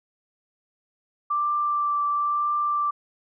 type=tone with vibrato; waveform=sine; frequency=1174.7 Hz; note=D6; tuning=in tune; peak=-21 dBFS; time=1.3-2.91 s; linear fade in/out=10 ms; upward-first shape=triangle; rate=1 Hz; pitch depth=13 cents each way; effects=none